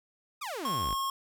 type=exponential sweep; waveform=sawtooth; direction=down; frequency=1299 to 38.48 Hz; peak=-31 dBFS; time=0.41-0.95 s; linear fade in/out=10 ms
type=tone; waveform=square; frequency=1083 Hz; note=C#6; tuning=41 cents flat; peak=-30 dBFS; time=0.65-1.1 s; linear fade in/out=2 ms
effects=none